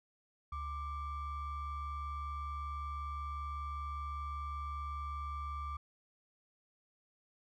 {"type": "ring-modulated tone", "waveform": "triangle", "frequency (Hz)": 554.4, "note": "C#5", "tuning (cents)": 0, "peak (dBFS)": -33, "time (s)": [0.52, 5.77], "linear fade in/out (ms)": 5, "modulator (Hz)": 627, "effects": []}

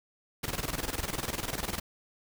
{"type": "noise with tremolo", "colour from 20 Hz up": "pink", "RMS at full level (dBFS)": -32, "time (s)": [0.43, 1.8], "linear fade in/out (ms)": 10, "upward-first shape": "square", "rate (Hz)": 20, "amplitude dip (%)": 75, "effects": []}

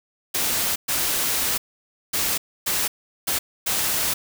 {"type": "noise bursts at uneven times", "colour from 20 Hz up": "white", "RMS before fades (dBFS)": -23, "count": 6, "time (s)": [[0.34, 0.76], [0.88, 1.58], [2.13, 2.38], [2.66, 2.88], [3.27, 3.39], [3.66, 4.14]], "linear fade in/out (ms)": 10, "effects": []}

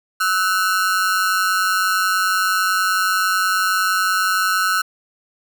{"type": "ring-modulated tone", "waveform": "45% pulse", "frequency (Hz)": 1396.9, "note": "F6", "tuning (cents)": 0, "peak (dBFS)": -13, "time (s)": [0.2, 4.82], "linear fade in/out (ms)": 10, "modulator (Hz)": 94.6, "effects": []}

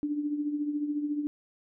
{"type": "tone with tremolo", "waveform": "sine", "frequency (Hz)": 294.4, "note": "D4", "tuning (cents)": 4, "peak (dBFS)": -25, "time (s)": [0.03, 1.27], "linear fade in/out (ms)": 0, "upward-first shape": "triangle", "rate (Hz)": 14, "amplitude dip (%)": 65, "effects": []}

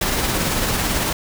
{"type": "noise with tremolo", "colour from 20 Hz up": "pink", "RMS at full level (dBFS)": -19, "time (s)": [0.01, 1.13], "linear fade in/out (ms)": 5, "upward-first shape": "triangle", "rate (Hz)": 18, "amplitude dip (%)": 35, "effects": []}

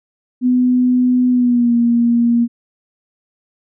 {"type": "tone with pitch glide", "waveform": "sine", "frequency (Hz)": [250, 236], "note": ["B3", "A#3"], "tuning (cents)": [21, 22], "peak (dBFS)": -10, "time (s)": [0.41, 2.48], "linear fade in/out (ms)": 50, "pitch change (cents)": -99, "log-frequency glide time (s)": [1.3, 1.74], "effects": []}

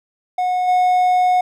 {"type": "tone with level steps", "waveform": "triangle", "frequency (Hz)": 729, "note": "F#5", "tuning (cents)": -26, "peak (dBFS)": [-14, -10], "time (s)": [0.38, 1.41], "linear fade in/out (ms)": 5, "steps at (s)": 0.67, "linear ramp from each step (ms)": 20, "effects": []}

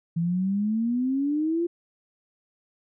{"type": "exponential sweep", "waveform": "sine", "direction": "up", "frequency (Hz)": [164.3, 349.2], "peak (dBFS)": -22, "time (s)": [0.16, 1.67], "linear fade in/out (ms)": 10, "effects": []}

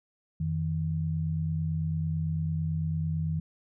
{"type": "tone pair together", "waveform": "sine", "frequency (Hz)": [89.31, 158.3], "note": ["F2", "D#3"], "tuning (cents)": [39, 30], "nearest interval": "minor seventh", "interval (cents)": 991, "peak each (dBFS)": [-32, -28], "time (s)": [0.4, 3.4], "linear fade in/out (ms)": 5, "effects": []}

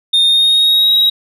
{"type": "tone with pitch glide", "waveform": "sine", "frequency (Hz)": [3662, 3820], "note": ["A#7", "A#7"], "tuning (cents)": [-32, 42], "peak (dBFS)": -5, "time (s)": [0.13, 1.1], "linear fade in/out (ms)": 10, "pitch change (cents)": 74, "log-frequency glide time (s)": [0.25, 0.93], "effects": ["tanh soft clip ceiling -7 dBFS"]}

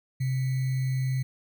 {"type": "tone with sample-and-hold", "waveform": "sine", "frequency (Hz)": 130.81, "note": "C3", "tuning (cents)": 0, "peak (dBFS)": -24, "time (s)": [0.2, 1.23], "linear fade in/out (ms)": 10, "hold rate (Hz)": 2100, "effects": []}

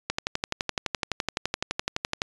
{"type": "click train", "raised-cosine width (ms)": 0.2, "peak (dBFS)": -8, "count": 26, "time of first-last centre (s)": [0.1, 2.219], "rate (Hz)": 11.8, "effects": ["resampled to 22050 Hz"]}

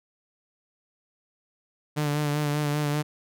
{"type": "tone with vibrato", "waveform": "sawtooth", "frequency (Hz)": 147.9, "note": "D3", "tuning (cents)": 13, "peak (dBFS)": -20, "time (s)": [1.96, 3.03], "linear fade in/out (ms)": 20, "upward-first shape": "sine", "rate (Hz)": 5.1, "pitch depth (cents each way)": 32, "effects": []}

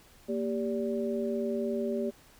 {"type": "tone cluster", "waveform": "sine", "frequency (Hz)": [232.6, 395.2, 579], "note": ["A#3", "G4", "D5"], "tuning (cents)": [-4, 14, -25], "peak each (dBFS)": [-32, -32, -35], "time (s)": [0.28, 2.11], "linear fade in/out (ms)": 20, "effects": ["pink hiss -58 dBFS RMS until 2.39 s"]}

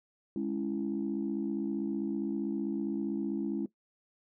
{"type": "chord", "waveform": "sine", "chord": "C# minor", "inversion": "second", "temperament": "just", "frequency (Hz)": [207.9, 277.2, 332.6], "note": ["G#3", "C#4", "E4"], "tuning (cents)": [2, 0, 16], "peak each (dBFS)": -34, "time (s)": [0.36, 3.66], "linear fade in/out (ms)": 2, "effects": ["noise-tail reverb RT60 0.1 s tail -17 dB re dry", "tanh soft clip ceiling -23 dBFS"]}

